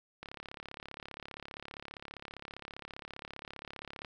click train, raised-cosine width 0.3 ms, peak -27 dBFS, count 135, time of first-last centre 0.23-4.048 s, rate 35.1 Hz, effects none

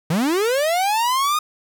45% pulse linear sweep, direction up, 146.83 to 1244.5 Hz, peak -17 dBFS, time 0.1-1.39 s, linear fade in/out 5 ms, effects none

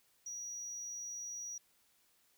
sine tone, 5790 Hz, F#8, 38 cents flat, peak -39 dBFS, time 0.26-1.58 s, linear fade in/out 5 ms, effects tanh soft clip ceiling -40 dBFS + white hiss -72 dBFS RMS until 2.37 s

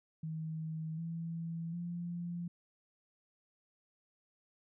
sine tone with pitch steps, 159 / 165.85 / 172.99 Hz, D#3 / E3 / F3, +38 / +11 / -16 cents, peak -37 dBFS, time 0.23-2.48 s, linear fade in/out 5 ms, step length 750 ms, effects none

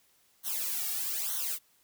blue noise with flanger, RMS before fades -33 dBFS, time 0.43-1.59 s, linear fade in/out 50 ms, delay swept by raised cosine 0.4 to 2 ms, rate 1.1 Hz, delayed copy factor -0.95, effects white hiss -67 dBFS RMS until 1.83 s

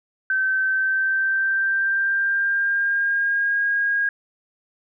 sine tone with pitch glide, 1542 to 1631.8 Hz, G6 to G#6, -29 to -31 cents, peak -18 dBFS, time 0.3-4.09 s, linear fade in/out 2 ms, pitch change +98 cents, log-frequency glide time 0.65-3.62 s, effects none

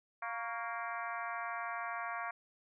harmonic tone with a mistuned harmonic, 233.1 Hz, A#3, in tune, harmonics 3 / 4 / 5 / 6 / 7 / 8 / 9 / 10, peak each -43 / -46 / -42 / -45 / -46 / -50 / -50 / -51 dBFS, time 0.22-2.31 s, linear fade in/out 5 ms, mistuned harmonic 5, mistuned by -59 cents, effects none

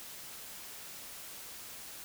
silence, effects white hiss -47 dBFS RMS until 2.04 s

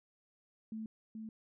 sine tone with echo, 220 Hz, A3, in tune, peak -39 dBFS, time 0.72-0.86 s, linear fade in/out 2 ms, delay 430 ms, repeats 1, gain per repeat -3 dB, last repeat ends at 1.29 s, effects none

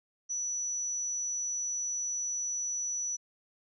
sine tone, 5920 Hz, F#8, in tune, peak -31 dBFS, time 0.29-3.17 s, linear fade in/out 20 ms, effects none

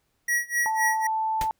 square tone with tremolo, 1915 Hz, A#6, 46 cents sharp, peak -21 dBFS, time 0.28-1.07 s, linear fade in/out 5 ms, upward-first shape sine, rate 3.9 Hz, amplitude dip 95%
sine tone, 880 Hz, A5, in tune, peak -23 dBFS, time 0.66-1.51 s, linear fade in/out 0 ms
pink noise with exponential decay, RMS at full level -27 dBFS, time 1.41-1.51 s, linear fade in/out 1 ms, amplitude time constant 21 ms
effects pink hiss -72 dBFS RMS until 1.59 s

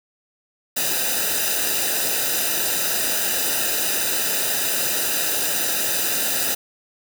white noise with comb filter, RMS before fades -22 dBFS, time 0.76-6.55 s, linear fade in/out 10 ms, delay 0.91 ms, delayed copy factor -0.8, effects none

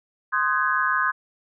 sine chord, Ab dominant seventh, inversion first, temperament equal with one note detuned, 1046.5 / 1244.5 / 1514.6 / 1661.2 Hz, C6 / Eb6 / Gb6 / Ab6, 0 / 0 / +40 / 0 cents, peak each -25 dBFS, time 0.32-1.12 s, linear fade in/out 20 ms, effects none

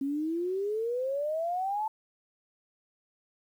sine exponential sweep, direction up, 269.7 to 887 Hz, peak -28 dBFS, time 0.01-1.88 s, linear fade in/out 5 ms, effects 10-bit

